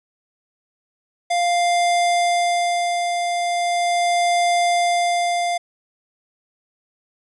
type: tone with tremolo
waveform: square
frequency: 698.5 Hz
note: F5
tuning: in tune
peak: -16 dBFS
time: 1.3-5.58 s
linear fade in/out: 10 ms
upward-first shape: sine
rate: 0.39 Hz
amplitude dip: 40%
effects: resampled to 24000 Hz